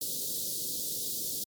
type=band-stop noise; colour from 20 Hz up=white; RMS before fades=-34 dBFS; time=0.01-1.44 s; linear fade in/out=5 ms; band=550 to 3600 Hz; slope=48 dB/octave; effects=high-pass 100 Hz 12 dB/octave + MP3 96 kbps